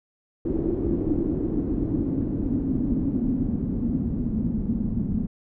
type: noise with low-pass filter sweep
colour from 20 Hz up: pink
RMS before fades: -25 dBFS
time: 0.45-5.27 s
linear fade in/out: 5 ms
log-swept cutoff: 340 to 210 Hz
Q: 5.2
effects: none